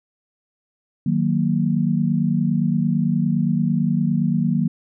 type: chord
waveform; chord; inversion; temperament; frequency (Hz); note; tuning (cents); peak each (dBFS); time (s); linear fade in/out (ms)
sine; D# minor; none; equal; 155.56 / 185 / 233.1; D#3 / F#3 / A#3; 0 / 0 / 0; -21; 1.06-4.68; 5
effects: none